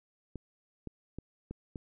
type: clicks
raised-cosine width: 3 ms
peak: -27 dBFS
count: 5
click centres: 0.357 / 0.873 / 1.186 / 1.51 / 1.758 s
effects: none